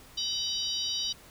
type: harmonic tone with a mistuned harmonic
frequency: 947 Hz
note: A#5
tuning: 27 cents sharp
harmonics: 3 / 4 / 5 / 6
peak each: -35 / -33 / -34 / -38 dBFS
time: 0.17-1.13 s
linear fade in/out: 10 ms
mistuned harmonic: 3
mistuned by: +100 cents
effects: pink hiss -53 dBFS RMS until 1.3 s